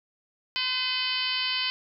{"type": "harmonic tone with a mistuned harmonic", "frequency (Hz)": 509, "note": "C5", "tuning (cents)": -48, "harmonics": [2, 3, 4, 5, 6, 7, 8, 9, 10], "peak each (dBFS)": [-38, -39, -36, -33, -29, -41, -36, -33, -38], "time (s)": [0.56, 1.7], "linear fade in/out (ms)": 0, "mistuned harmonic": 2, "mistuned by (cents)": 16, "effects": []}